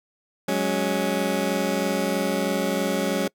20% pulse chord, F# suspended second, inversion none, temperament just, 185 / 208.1 / 277.5 Hz, F#3 / G#3 / C#4, 0 / +4 / +2 cents, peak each -22 dBFS, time 0.48-3.28 s, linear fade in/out 5 ms, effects noise-tail reverb RT60 0.1 s tail -25 dB re dry

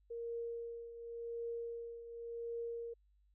sine tone with tremolo, 466.8 Hz, A#4, 2 cents sharp, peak -38 dBFS, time 0.1-2.94 s, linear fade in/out 10 ms, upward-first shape triangle, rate 0.9 Hz, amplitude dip 70%, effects added 50 Hz sine -68 dBFS peak until 3.34 s

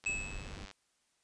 click train, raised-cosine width 0.2 ms, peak -32 dBFS, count 67, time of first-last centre 0.04-0.713 s, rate 98.1 Hz
square tone with exponential decay, 2593 Hz, E7, 29 cents flat, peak -30 dBFS, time 0.06-0.66 s, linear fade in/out 5 ms, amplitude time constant 130 ms
brown noise, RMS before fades -44 dBFS, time 0.07-0.66 s, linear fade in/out 20 ms
effects white hiss -75 dBFS RMS until 1.23 s + resampled to 22050 Hz

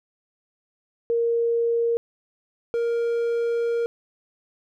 sine / triangle tone pair in turn, 466.2 / 467.9 Hz, A#4 / A#4, 0 / +6 cents, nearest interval unison, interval 6 cents, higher second, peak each -19 dBFS, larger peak neither, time 1.1-1.97 / 2.74-3.86 s, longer second, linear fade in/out 0 ms, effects none

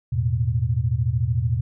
sine chord, E suspended fourth, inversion none, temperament equal, 82.41 / 110 / 123.47 Hz, E2 / A2 / B2, 0 / 0 / 0 cents, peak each -26 / -23 / -22 dBFS, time 0.12-1.61 s, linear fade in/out 10 ms, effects none

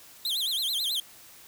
45% pulse tone with vibrato, 3611 Hz, A7, 44 cents sharp, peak -26 dBFS, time 0.25-1 s, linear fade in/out 2 ms, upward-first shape sine, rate 9.2 Hz, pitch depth 250 cents each way, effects white hiss -51 dBFS RMS until 1.47 s

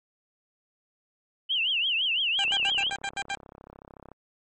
sine tone with vibrato, 2928 Hz, F#7, 19 cents flat, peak -23 dBFS, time 1.49-2.9 s, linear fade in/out 20 ms, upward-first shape triangle, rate 5.9 Hz, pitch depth 220 cents each way
15% pulse tone bursts, 794 Hz, G5, 22 cents sharp, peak -22 dBFS, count 8, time 2.39-3.35 s, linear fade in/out 0 ms, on 50 ms, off 80 ms
click train, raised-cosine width 1 ms, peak -31 dBFS, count 57, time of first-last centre 2.45-4.117 s, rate 33.6 Hz
effects MP3 32 kbps

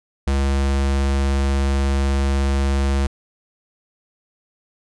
square tone, 68.6 Hz, C#2, 17 cents flat, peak -17 dBFS, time 0.27-3.07 s, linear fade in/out 5 ms, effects resampled to 22050 Hz

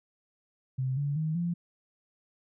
sine tone with pitch steps, 130.5 / 143.14 / 156.99 / 172.2 Hz, C3 / D3 / D#3 / F3, -4 / -44 / +16 / -24 cents, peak -27 dBFS, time 0.78-1.54 s, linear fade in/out 10 ms, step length 190 ms, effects none

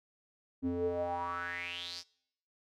square tone with band-pass filter sweep, 87.31 Hz, F2, in tune, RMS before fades -36 dBFS, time 0.62-2.04 s, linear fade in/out 50 ms, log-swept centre 270 to 5400 Hz, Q 6.7, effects noise-tail reverb RT60 0.8 s tail -25 dB re dry

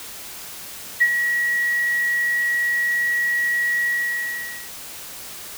sine tone with ADSR envelope, 1916 Hz, A#6, 47 cents sharp, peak -10 dBFS, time 1-4.7 s, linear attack 19 ms, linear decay 54 ms, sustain -8 dB, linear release 840 ms, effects white hiss -36 dBFS RMS until 5.57 s

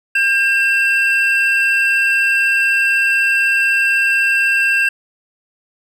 triangle tone pair together, 1602 / 2694 Hz, G6 / E7, +37 / +37 cents, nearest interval major sixth, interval 900 cents, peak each -13 dBFS, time 0.15-4.89 s, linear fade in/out 5 ms, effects none

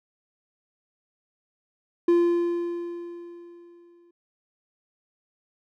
triangle tone with exponential decay, 345 Hz, F4, 21 cents flat, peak -13 dBFS, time 2.08-4.11 s, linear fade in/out 5 ms, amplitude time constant 440 ms, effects none

